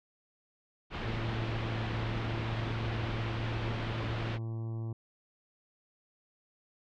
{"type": "low-pass noise", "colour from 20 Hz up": "pink", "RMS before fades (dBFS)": -38, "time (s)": [0.9, 4.39], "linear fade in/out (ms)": 50, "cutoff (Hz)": 3500, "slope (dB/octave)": 24}
{"type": "harmonic tone", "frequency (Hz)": 113, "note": "A2", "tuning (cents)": 47, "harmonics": [1, 2, 3, 4, 5, 6, 7, 8, 9, 10], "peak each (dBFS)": [-34, -48, -46, -58, -60, -60, -60, -63, -63, -64], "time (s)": [1.05, 4.93], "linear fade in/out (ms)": 5}
{"effects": []}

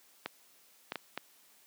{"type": "clicks", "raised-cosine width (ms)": 0.3, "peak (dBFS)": -19, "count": 4, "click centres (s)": [0.26, 0.921, 0.957, 1.176], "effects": ["white hiss -63 dBFS RMS until 1.66 s", "high-pass 200 Hz 12 dB/octave"]}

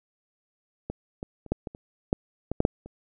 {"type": "clicks", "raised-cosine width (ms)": 2, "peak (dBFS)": [-18, -20, -30, -11, -20, -28, -8, -15, -8, -6, -29], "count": 11, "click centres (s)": [0.9, 1.229, 1.463, 1.52, 1.672, 1.749, 2.129, 2.516, 2.604, 2.651, 2.86], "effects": []}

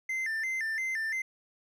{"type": "tone with vibrato", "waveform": "triangle", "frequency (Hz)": 1923, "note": "B6", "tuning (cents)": -47, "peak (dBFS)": -28, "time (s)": [0.09, 1.22], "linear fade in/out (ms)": 5, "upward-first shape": "square", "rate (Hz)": 2.9, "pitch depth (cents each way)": 130, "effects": []}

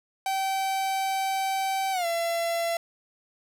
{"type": "tone with pitch glide", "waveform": "45% pulse", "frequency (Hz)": [772, 676], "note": ["G5", "E5"], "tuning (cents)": [-27, 43], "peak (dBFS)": -25, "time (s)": [0.26, 2.77], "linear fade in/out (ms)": 2, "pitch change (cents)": -230, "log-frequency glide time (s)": [1.92, 2.06], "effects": []}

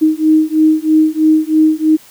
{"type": "beating tone pair", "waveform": "sine", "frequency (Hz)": [311.1, 314.2], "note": ["D#4", "D#4"], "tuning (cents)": [0, 17], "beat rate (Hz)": 3.1, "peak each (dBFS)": -11, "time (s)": [0.01, 1.97], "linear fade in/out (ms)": 20, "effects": ["white hiss -42 dBFS RMS until 2.1 s"]}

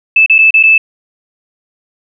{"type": "tone with dropouts", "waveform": "sine", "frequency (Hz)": 2626, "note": "E7", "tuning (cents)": -7, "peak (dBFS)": -3, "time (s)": [0.16, 0.78], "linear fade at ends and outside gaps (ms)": 5, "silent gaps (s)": [[0.262, 0.297], [0.383, 0.387], [0.507, 0.54], [0.629, 0.635]], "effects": []}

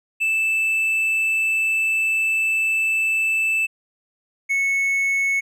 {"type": "tone pair in turn", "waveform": "triangle", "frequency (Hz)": [2638, 2203], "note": ["E7", "C#7"], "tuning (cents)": [1, -11], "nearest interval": "minor third", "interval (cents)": 312, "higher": "first", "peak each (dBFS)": -16, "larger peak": "neither", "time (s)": [[0.2, 3.67], [4.49, 5.41]], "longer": "first", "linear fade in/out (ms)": 20, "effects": []}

